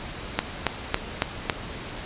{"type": "click train", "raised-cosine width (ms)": 0.3, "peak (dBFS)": -4, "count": 5, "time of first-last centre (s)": [0.39, 1.498], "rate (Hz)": 3.61, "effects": ["pink hiss -36 dBFS RMS until 2.05 s", "resampled to 8000 Hz"]}